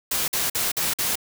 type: noise bursts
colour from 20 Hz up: white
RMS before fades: -24 dBFS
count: 5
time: 0.11-1.156 s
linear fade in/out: 5 ms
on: 170 ms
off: 49 ms
effects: none